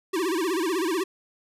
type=tone with vibrato; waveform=square; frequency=350 Hz; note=F4; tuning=4 cents sharp; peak=-24 dBFS; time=0.13-1.04 s; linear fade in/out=10 ms; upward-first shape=sine; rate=16 Hz; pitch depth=190 cents each way; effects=resampled to 32000 Hz